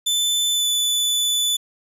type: tone with pitch glide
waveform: sawtooth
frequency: 3520 to 3484 Hz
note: A7 to A7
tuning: 0 to -18 cents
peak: -15 dBFS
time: 0.06-1.57 s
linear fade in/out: 10 ms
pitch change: -18 cents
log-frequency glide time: 0.52-0.67 s
effects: resampled to 32000 Hz + 8-bit